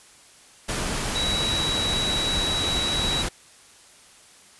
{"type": "tone in noise", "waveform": "sine", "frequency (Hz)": 3892, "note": "B7", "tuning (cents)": -26, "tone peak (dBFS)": -24, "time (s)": [1.15, 3.23], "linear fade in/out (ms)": 10, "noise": "pink", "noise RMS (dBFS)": -27, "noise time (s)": [0.68, 3.29], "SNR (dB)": 0, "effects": ["white hiss -51 dBFS RMS until 4.59 s", "resampled to 24000 Hz"]}